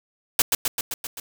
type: noise with echo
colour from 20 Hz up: white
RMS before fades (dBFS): -17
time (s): 0.39-0.42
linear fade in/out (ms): 2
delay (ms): 130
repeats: 6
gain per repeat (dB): -3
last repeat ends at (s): 1.2
effects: none